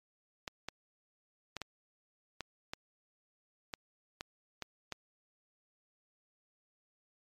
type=clicks; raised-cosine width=0.2 ms; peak=-21 dBFS; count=10; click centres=0.478 / 0.686 / 1.567 / 1.617 / 2.407 / 2.735 / 3.738 / 4.209 / 4.623 / 4.923 s; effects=MP3 96 kbps